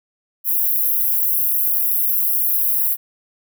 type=high-pass noise; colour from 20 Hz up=white; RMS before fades=-18 dBFS; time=0.44-2.97 s; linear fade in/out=50 ms; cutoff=11000 Hz; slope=96 dB/octave; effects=none